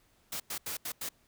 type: noise bursts at uneven times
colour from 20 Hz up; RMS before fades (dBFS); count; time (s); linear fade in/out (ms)
white; -37; 5; 0.32-0.4 / 0.5-0.58 / 0.66-0.77 / 0.85-0.92 / 1.01-1.09; 5
effects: pink hiss -68 dBFS RMS until 1.27 s